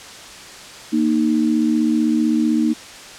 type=tone pair together; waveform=sine; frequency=233.1 / 308.8 Hz; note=A#3 / D#4; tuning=0 / -13 cents; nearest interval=perfect fourth; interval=487 cents; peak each=-17 dBFS; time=0.92-2.74 s; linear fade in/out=20 ms; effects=white hiss -37 dBFS RMS until 3.18 s + low-pass 7000 Hz 12 dB/octave